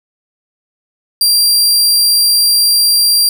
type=tone; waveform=sawtooth; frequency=4739 Hz; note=D8; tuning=15 cents sharp; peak=-5 dBFS; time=1.21-3.29 s; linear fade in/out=2 ms; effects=none

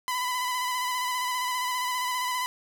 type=tone with vibrato; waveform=sawtooth; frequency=1001 Hz; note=B5; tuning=23 cents sharp; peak=-23 dBFS; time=0.08-2.46 s; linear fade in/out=0 ms; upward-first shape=square; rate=15 Hz; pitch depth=24 cents each way; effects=9-bit

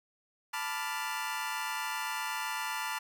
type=chord; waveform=25% pulse; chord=B half-diminished seventh; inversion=third; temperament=equal; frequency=880 / 987.8 / 1174.7 / 1396.9 Hz; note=A5 / B5 / D6 / F6; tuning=0 / 0 / 0 / 0 cents; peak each=-34 / -35 / -38 / -36 dBFS; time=0.53-2.99 s; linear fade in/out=10 ms; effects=none

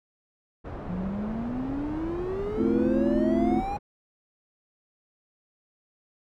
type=low-pass noise; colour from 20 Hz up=pink; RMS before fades=-36 dBFS; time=0.64-3.79 s; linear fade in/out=20 ms; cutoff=890 Hz; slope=12 dB/octave
type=exponential sweep; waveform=triangle; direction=up; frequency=174.61 to 828 Hz; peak=-27 dBFS; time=0.89-3.77 s; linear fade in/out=5 ms
type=chord; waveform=sine; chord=F major seventh; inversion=first; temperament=equal; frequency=220 / 261.6 / 329.6 / 349.2 Hz; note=A3 / C4 / E4 / F4; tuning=0 / 0 / 0 / 0 cents; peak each=-26 / -26 / -28 / -29 dBFS; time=2.56-3.63 s; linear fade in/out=50 ms
effects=none

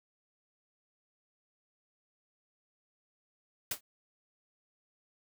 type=noise with exponential decay; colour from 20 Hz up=white; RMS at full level=-28 dBFS; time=3.71-3.81 s; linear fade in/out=5 ms; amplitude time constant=20 ms; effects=none

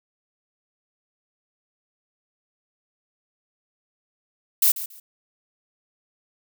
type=noise with echo; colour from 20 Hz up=violet; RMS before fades=-17 dBFS; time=4.62-4.72 s; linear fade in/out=5 ms; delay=140 ms; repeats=2; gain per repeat=-14 dB; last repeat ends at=5 s; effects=none

